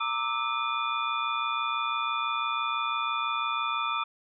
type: tone cluster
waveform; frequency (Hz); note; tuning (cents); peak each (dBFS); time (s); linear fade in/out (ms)
sine; 923 / 1183 / 1309 / 2435 / 3496; A#5 / D6 / E6 / D#7 / A7; -17 / +12 / -13 / -38 / -12; -36 / -31 / -31 / -35 / -36; 0-4.04; 10
effects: none